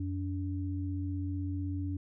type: tone pair together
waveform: sine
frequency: 90.37 / 286.9 Hz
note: F#2 / D4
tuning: -40 / -40 cents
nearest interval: octave + minor sixth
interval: 2000 cents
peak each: -33 / -37 dBFS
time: 0-1.97 s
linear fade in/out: 5 ms
effects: none